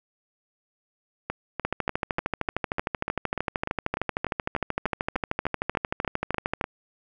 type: two click trains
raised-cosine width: 0.5 ms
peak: -10 / -13 dBFS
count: 66 / 19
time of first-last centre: 1.65-6.612 / 1.3-6.641 s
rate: 13.1 / 3.37 Hz
effects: none